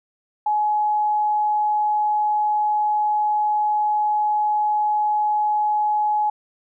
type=tone; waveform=sine; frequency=844 Hz; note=G#5; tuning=28 cents sharp; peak=-17 dBFS; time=0.46-6.3 s; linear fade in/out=5 ms; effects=none